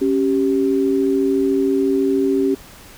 sine tone pair together, 275 / 388.9 Hz, C#4 / G4, -14 / -14 cents, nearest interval tritone, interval 600 cents, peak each -17 dBFS, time 0.01-2.55 s, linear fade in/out 10 ms, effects pink hiss -42 dBFS RMS until 2.97 s

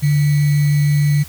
sine tone with sample-and-hold, 146.83 Hz, D3, in tune, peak -11 dBFS, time 0.02-1.24 s, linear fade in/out 20 ms, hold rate 2100 Hz, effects added 76 Hz sine -37 dBFS peak until 1.28 s + white hiss -39 dBFS RMS until 1.28 s

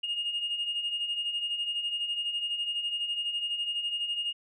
sine beating tone pair, 2838 / 2850 Hz, F7 / F7, +27 / +34 cents, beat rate 12 Hz, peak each -36 / -29 dBFS, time 0.03-4.33 s, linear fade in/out 10 ms, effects tanh soft clip ceiling -24 dBFS

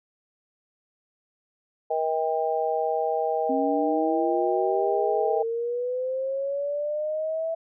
harmonic tone, 158.9 Hz, D#3, 37 cents sharp, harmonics 3 / 4 / 5, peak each -27 / -27 / -27 dBFS, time 1.9-5.43 s, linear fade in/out 10 ms
sine linear sweep, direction up, 263.9 to 659.3 Hz, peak -25 dBFS, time 3.49-7.55 s, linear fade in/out 10 ms
effects none

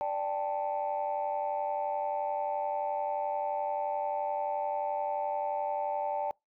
sine chord, D suspended fourth, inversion none, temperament equal with one note detuned, 587.3 / 788.5 / 880 Hz, D5 / G5 / A5, 0 / +10 / 0 cents, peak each -33 dBFS, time 0.01-6.31 s, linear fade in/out 0 ms, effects noise-tail reverb RT60 0.2 s tail -26 dB re dry + tanh soft clip ceiling -23 dBFS

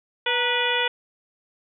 harmonic tone with a mistuned harmonic, 489.5 Hz, B4, 15 cents flat, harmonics 1 / 2 / 3 / 4 / 5 / 6 / 7, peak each -28 / -28 / -28 / -28 / -28 / -28 / -28 dBFS, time 0.26-0.88 s, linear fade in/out 5 ms, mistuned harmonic 2, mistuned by -75 cents, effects none

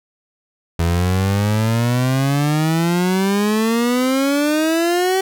30% pulse exponential sweep, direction up, 82.41 to 384.8 Hz, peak -12 dBFS, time 0.79-5.21 s, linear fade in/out 5 ms, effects none

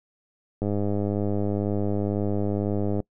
click train, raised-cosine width 2 ms, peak -14 dBFS, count 244, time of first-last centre 0.62-3.002 s, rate 102 Hz, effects noise-tail reverb RT60 0.1 s tail -24 dB re dry

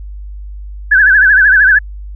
sine tone with vibrato, 1608 Hz, G6, 44 cents sharp, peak -4 dBFS, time 0.91-1.79 s, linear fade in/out 10 ms, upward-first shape sine, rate 13 Hz, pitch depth 120 cents each way, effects added 50 Hz sine -24 dBFS peak until 2.15 s

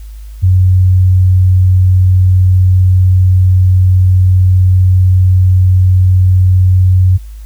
sine tone, 92.5 Hz, F#2, in tune, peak -4 dBFS, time 0.42-7.18 s, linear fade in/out 20 ms, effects added 52 Hz sine -25 dBFS peak until 7.45 s + white hiss -47 dBFS RMS until 7.45 s

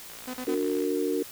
click train, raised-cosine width 0.3 ms, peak -29 dBFS, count 43, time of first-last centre 0.1-0.839 s, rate 56.8 Hz
sawtooth tone bursts, 252.7 Hz, B3, 40 cents sharp, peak -29 dBFS, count 3, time 0.27-0.553 s, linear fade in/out 10 ms, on 71 ms, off 35 ms
sine chord, D augmented, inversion none, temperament just, 293.7 / 367.1 / 458.9 Hz, D4 / F#4 / A#4, 0 / -14 / -27 cents, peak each -29 dBFS, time 0.47-1.23 s, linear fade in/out 5 ms
effects white hiss -44 dBFS RMS until 1.31 s

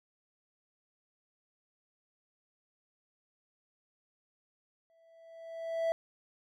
triangle tone with exponential growth, 659.3 Hz, E5, in tune, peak -24 dBFS, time 4.9-5.92 s, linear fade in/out 0 ms, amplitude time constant 220 ms, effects none

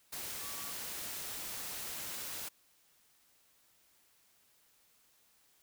sine tone in noise, 1143 Hz, D6, 47 cents flat, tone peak -52 dBFS, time 0.41-0.72 s, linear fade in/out 10 ms, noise white, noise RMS -42 dBFS, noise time 0.12-2.49 s, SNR -13 dB, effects white hiss -69 dBFS RMS until 5.62 s

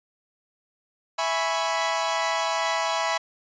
sawtooth chord, C# minor seventh, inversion first, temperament equal, 659.3 / 830.6 / 987.8 / 1108.7 Hz, E5 / G#5 / B5 / C#6, 0 / 0 / 0 / 0 cents, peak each -24 / -26 / -24 / -28 dBFS, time 1.18-3.18 s, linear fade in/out 10 ms, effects resampled to 16000 Hz

